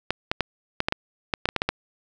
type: clicks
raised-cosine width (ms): 0.3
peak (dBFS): -6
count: 12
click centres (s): 0.106 / 0.315 / 0.407 / 0.804 / 0.885 / 0.924 / 1.338 / 1.456 / 1.489 / 1.563 / 1.619 / 1.69
effects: none